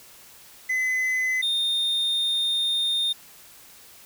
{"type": "tone pair in turn", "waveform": "triangle", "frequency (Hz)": [2026, 3650], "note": ["B6", "A#7"], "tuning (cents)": [44, -37], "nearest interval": "minor seventh", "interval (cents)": 1019, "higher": "second", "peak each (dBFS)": [-20, -20], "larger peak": "neither", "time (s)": [[0.69, 1.42], [1.42, 3.13]], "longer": "second", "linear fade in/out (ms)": 10, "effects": ["white hiss -49 dBFS RMS until 4.05 s"]}